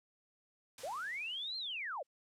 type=noise with exponential decay; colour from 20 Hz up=white; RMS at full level=-48 dBFS; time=0.78-2.07 s; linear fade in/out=2 ms; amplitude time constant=280 ms
type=linear two-way sweep; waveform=sine; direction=up then down; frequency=465.3 to 4237 to 465.3 Hz; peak=-38 dBFS; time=0.83-2.03 s; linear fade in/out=10 ms; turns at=1.57 s
effects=low-pass 9000 Hz 12 dB/octave